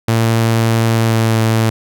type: tone with pitch glide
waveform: sawtooth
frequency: 113.9 to 112.07 Hz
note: A#2 to A2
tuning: -40 to +32 cents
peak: -7 dBFS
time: 0.08-1.7 s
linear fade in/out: 5 ms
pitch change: -28 cents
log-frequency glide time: 0.9-1.4 s
effects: none